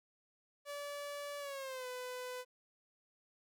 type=tone with pitch glide; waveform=sawtooth; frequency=576 to 501.4 Hz; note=D5 to B4; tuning=-34 to +26 cents; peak=-38 dBFS; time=0.65-2.45 s; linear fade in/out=50 ms; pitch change=-240 cents; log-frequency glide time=1.39-1.87 s; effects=none